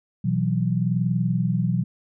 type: chord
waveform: sine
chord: B suspended fourth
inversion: none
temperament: just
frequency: 123.47 / 164.63 / 185.21 Hz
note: B2 / E3 / F#3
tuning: 0 / -2 / +2 cents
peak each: -24 dBFS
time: 0.24-1.84 s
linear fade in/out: 10 ms
effects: none